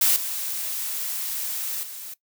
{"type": "noise with level steps", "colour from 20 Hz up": "blue", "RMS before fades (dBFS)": [-19, -29, -37], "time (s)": [0.01, 2.14], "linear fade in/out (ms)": 5, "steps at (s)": [0.16, 1.83], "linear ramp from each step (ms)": 2, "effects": ["noise-tail reverb RT60 0.1 s tail -19 dB re dry"]}